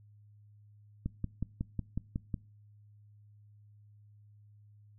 click train, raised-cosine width 5 ms, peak -21 dBFS, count 8, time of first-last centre 1.06-2.342 s, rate 5.46 Hz, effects noise-tail reverb RT60 0.4 s tail -23 dB re dry + added 104 Hz sine -56 dBFS peak until 4.98 s

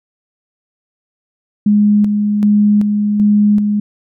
sine tone with tremolo, 207.7 Hz, G#3, in tune, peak -7 dBFS, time 1.66-3.8 s, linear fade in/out 5 ms, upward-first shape square, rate 1.3 Hz, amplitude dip 40%, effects none

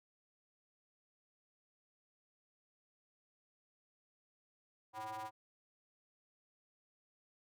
square ring-modulated tone, 110 Hz, A2, in tune, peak -40 dBFS, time 4.93-5.31 s, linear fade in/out 50 ms, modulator 872 Hz, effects none

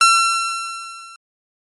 sawtooth tone with level ramp, 1353 Hz, E6, 45 cents sharp, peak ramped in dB -4 to -34 dBFS, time 0.01-1.16 s, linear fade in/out 2 ms, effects MP3 48 kbps

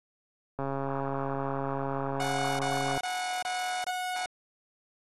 click train, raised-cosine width 1 ms, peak -19 dBFS, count 328, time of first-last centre 0.59-2.977 s, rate 137 Hz
sawtooth tone bursts, 732 Hz, F#5, 19 cents flat, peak -27 dBFS, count 5, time 2.2-4.258 s, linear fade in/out 0 ms, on 390 ms, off 27 ms
effects AAC 32 kbps

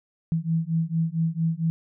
sine beating tone pair, 161.5 / 165.9 Hz, E3 / E3, -35 / +11 cents, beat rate 4.4 Hz, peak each -25 dBFS, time 0.32-1.7 s, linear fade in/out 0 ms, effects none

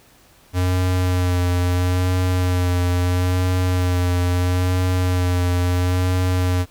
square tone with vibrato, 90.2 Hz, F#2, 44 cents flat, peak -17 dBFS, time 0.53-6.66 s, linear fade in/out 50 ms, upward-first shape sine, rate 0.75 Hz, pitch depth 24 cents each way, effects pink hiss -52 dBFS RMS until 6.7 s

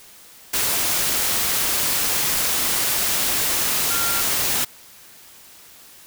sine tone in noise, 1387 Hz, F6, 12 cents flat, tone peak -27 dBFS, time 3.9-4.22 s, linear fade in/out 10 ms, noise white, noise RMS -21 dBFS, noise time 0.53-4.65 s, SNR -9 dB, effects white hiss -46 dBFS RMS until 6.06 s

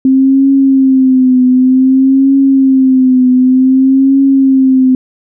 sine tone with vibrato, 262.7 Hz, C4, 7 cents sharp, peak -4 dBFS, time 0.05-4.95 s, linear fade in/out 2 ms, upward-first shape triangle, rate 0.54 Hz, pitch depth 71 cents each way, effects none

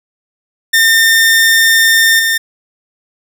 sawtooth tone with level steps, 1811 Hz, A6, 49 cents sharp, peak -3 / -7 dBFS, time 0.73-2.38 s, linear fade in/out 10 ms, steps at 2.19 s, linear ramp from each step 5 ms, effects none

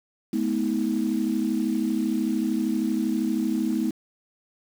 sine tone cluster, 213.8 / 246.7 / 319 Hz, A3 / B3 / D#4, -49 / -2 / +43 cents, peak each -26 dBFS, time 0.33-3.91 s, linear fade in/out 5 ms, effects tanh soft clip ceiling -12 dBFS + 7-bit

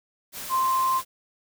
sine tone in noise, 1046.5 Hz, C6, in tune, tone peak -20 dBFS, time 0.49-1.02 s, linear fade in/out 50 ms, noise white, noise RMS -36 dBFS, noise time 0.32-1.05 s, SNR +13 dB, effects none

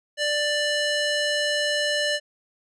square tone with band-pass filter, 590 Hz, D5, 8 cents sharp, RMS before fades -24 dBFS, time 0.17-2.2 s, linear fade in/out 50 ms, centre 3300 Hz, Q 0.71, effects resampled to 24000 Hz

